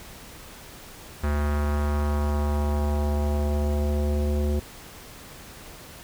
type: tone with low-pass filter sweep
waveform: square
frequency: 73.5 Hz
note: D2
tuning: 2 cents sharp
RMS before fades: -24 dBFS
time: 1.23-4.6 s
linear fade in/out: 10 ms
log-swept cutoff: 1600 to 460 Hz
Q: 1.8
effects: pink hiss -44 dBFS RMS until 6.03 s